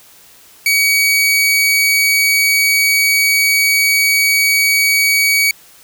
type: tone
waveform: sawtooth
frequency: 2260 Hz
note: C#7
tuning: 33 cents sharp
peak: -7 dBFS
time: 0.66-5.51 s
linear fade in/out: 2 ms
effects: white hiss -44 dBFS RMS until 5.83 s